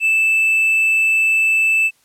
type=tone with hard clipping; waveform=triangle; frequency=2637 Hz; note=E7; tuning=in tune; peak=-13 dBFS; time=0-1.91 s; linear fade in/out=50 ms; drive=5 dB; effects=white hiss -58 dBFS RMS until 2.04 s + low-pass 12000 Hz 12 dB/octave